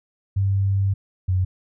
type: tone pair in turn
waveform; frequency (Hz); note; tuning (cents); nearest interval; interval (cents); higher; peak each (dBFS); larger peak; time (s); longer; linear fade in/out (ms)
sine; 98 / 92.5; G2 / F#2; 0 / 0; minor second; 100; first; -17; neither; 0.36-0.94 / 1.28-1.45; first; 10
effects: none